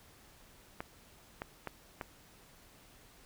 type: clicks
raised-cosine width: 0.5 ms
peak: -23 dBFS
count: 4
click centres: 0.805 / 1.419 / 1.673 / 2.012 s
effects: pink hiss -60 dBFS RMS until 3.25 s